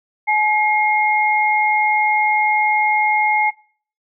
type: tone pair together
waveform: sine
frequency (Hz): 849.3 / 2140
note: G#5 / C7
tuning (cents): +39 / +38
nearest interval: octave + major third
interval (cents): 1599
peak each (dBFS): -16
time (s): 0.27-3.51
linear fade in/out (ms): 20
effects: noise-tail reverb RT60 0.5 s tail -22 dB re dry